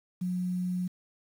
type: tone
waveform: sine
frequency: 180.8 Hz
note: F#3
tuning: 40 cents flat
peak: -28 dBFS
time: 0.21-0.88 s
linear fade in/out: 10 ms
effects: 9-bit